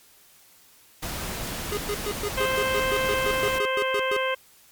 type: noise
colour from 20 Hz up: pink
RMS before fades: -32 dBFS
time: 1.02-3.59 s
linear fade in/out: 10 ms
type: tone bursts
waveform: square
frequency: 412.6 Hz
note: G#4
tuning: 11 cents flat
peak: -26 dBFS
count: 15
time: 1.72-4.165 s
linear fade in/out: 0 ms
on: 51 ms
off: 120 ms
type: harmonic tone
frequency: 523.3 Hz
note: C5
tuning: in tune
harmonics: 1 / 2 / 3 / 4 / 5 / 6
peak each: -26 / -29 / -31 / -32 / -33 / -34 dBFS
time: 2.37-4.35 s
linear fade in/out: 10 ms
effects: white hiss -55 dBFS RMS until 4.71 s + MP3 96 kbps